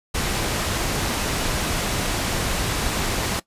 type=low-pass noise; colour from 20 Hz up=pink; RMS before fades=-24 dBFS; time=0.14-3.4 s; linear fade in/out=10 ms; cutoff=11000 Hz; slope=12 dB/octave; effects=noise-tail reverb RT60 0.1 s tail -19 dB re dry + resampled to 32000 Hz